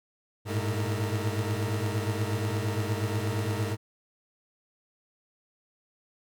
40% pulse tone cluster, 102 / 110.5 / 117.8 / 323 / 456.6 Hz, G#2 / A2 / A#2 / E4 / A#4, -31 / +8 / +19 / -35 / -36 cents, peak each -29 / -32 / -38 / -38 / -37 dBFS, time 0.45-3.77 s, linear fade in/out 50 ms, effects none

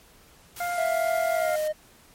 white noise, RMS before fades -40 dBFS, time 0.56-1.68 s, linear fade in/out 5 ms
harmonic tone, 702 Hz, F5, 9 cents sharp, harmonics 1 / 2 / 3, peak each -27 / -33 / -37 dBFS, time 0.6-1.56 s, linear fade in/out 5 ms
triangle tone with pitch glide, 659.3 to 615.1 Hz, E5 to D#5, 0 to -20 cents, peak -22 dBFS, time 0.77-1.73 s, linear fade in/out 20 ms, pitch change -120 cents, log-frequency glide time 1.33-1.55 s
effects pink hiss -55 dBFS RMS until 2.14 s + MP3 64 kbps

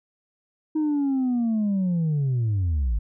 sine linear sweep, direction down, 314.1 to 49.35 Hz, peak -18 dBFS, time 0.75-2.99 s, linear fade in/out 10 ms, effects tanh soft clip ceiling -19 dBFS

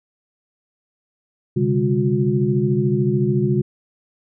sine tone cluster, 129.2 / 143 / 202.5 / 360 Hz, C3 / D3 / G#3 / F#4, -21 / -46 / -43 / -47 cents, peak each -21 dBFS, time 1.56-3.62 s, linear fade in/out 10 ms, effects none

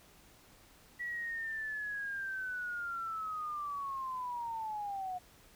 sine linear sweep, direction down, 1944 to 720 Hz, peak -36 dBFS, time 0.99-5.19 s, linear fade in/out 20 ms, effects pink hiss -61 dBFS RMS until 5.55 s

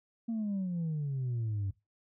sine exponential sweep, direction down, 233.3 to 95.2 Hz, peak -29 dBFS, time 0.28-1.71 s, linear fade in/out 10 ms, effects noise-tail reverb RT60 0.2 s tail -18 dB re dry + tanh soft clip ceiling -29 dBFS

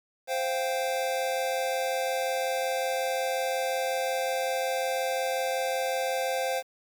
square chord, C suspended fourth, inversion none, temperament equal, 523.3 / 698.5 / 784 Hz, C5 / F5 / G5, 0 / 0 / 0 cents, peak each -30 / -33 / -34 dBFS, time 0.27-6.63 s, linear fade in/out 50 ms, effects 9-bit

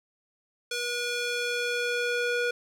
square tone with band-pass filter sweep, 482.9 Hz, B4, 39 cents flat, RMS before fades -29 dBFS, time 0.71-2.51 s, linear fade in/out 5 ms, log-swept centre 4200 to 1600 Hz, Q 0.72, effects 10-bit

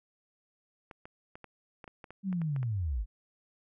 clicks, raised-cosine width 0.5 ms, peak -31 dBFS, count 12, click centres 0.912 / 1.055 / 1.355 / 1.443 / 1.842 / 1.878 / 2.042 / 2.106 / 2.328 / 2.417 / 2.563 / 2.63 s
sine linear sweep, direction down, 200 to 43.65 Hz, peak -29 dBFS, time 2.23-3.06 s, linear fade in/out 50 ms
effects none

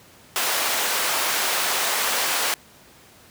pink high-pass noise, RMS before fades -23 dBFS, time 0.36-2.54 s, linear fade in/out 0 ms, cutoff 720 Hz, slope 12 dB/octave, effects pink hiss -50 dBFS RMS until 3.3 s + high-pass 80 Hz 12 dB/octave

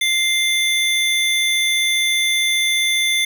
square tone pair together, 2093 / 3520 Hz, C7 / A7, 0 / 0 cents, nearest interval major sixth, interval 900 cents, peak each -19 dBFS, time 0.01-3.25 s, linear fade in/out 5 ms, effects none

